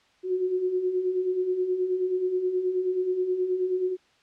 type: beating tone pair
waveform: sine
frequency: 359.8 / 369.2 Hz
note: F#4 / F#4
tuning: -48 / -4 cents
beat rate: 9.4 Hz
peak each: -32 / -24 dBFS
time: 0.23-3.97 s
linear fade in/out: 50 ms
effects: white hiss -62 dBFS RMS until 4.22 s + low-pass 4000 Hz 12 dB/octave